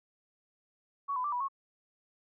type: tone with pitch steps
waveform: sine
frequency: 1120 / 1004 / 1172 / 980 / 1096 Hz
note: C#6 / B5 / D6 / B5 / C#6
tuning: +18 / +28 / -4 / -14 / -20 cents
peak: -30 dBFS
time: 1.08-1.485 s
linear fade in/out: 20 ms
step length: 81 ms
effects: none